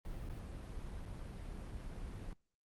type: noise with dropouts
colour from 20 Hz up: brown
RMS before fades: -45 dBFS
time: 0.05-2.33 s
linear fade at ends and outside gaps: 1 ms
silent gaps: 0.289-0.297 / 1.054-1.059 s
effects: noise-tail reverb RT60 0.4 s tail -24 dB re dry + Opus 32 kbps